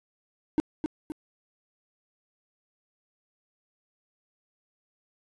triangle tone with echo, 307.2 Hz, D#4, 22 cents flat, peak -17 dBFS, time 0.58-0.6 s, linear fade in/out 0 ms, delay 260 ms, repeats 2, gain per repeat -6 dB, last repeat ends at 1.12 s, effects resampled to 22050 Hz + 9-bit

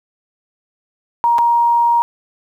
sine tone with dropouts, 942 Hz, A#5, 18 cents sharp, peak -10 dBFS, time 1.24-2.02 s, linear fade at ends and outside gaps 0 ms, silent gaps 1.383-1.388 s, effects 8-bit

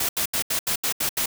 white noise bursts, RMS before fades -24 dBFS, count 8, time 0-1.259 s, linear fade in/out 5 ms, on 90 ms, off 77 ms, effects none

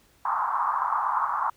white band-pass noise, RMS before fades -26 dBFS, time 0.25-1.5 s, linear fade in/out 5 ms, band 880 to 1200 Hz, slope 48 dB/octave, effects pink hiss -61 dBFS RMS until 1.56 s

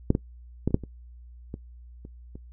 clicks, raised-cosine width 3 ms, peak -6 / -11 / -10 / -24 / -6 / -24 / -21 / -29 / -28 dBFS, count 9, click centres 0.104 / 0.151 / 0.676 / 0.707 / 0.744 / 0.837 / 1.541 / 2.051 / 2.355 s, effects noise-tail reverb RT60 0.1 s tail -20 dB re dry + added 60 Hz sine -44 dBFS peak until 2.52 s

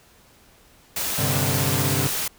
white noise, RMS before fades -26 dBFS, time 0.96-2.28 s, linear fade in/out 5 ms
sawtooth chord, G suspended fourth, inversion none, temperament equal, 98 / 130.81 / 146.83 Hz, G2 / C3 / D3, 0 / 0 / 0 cents, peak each -23 / -21 / -22 dBFS, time 1.18-2.08 s, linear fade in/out 10 ms
effects pink hiss -54 dBFS RMS until 2.38 s

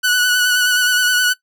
sawtooth tone with vibrato, 1481 Hz, F#6, 1 cent sharp, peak -9 dBFS, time 0.03-1.34 s, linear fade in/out 20 ms, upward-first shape sine, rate 9.5 Hz, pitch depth 26 cents each way, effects noise-tail reverb RT60 0.1 s tail -19 dB re dry

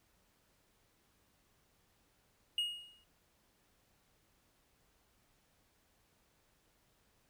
triangle tone with exponential decay, 2871 Hz, F7, 47 cents sharp, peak -28 dBFS, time 2.58-3.04 s, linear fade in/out 2 ms, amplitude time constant 100 ms, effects pink hiss -73 dBFS RMS until 7.29 s

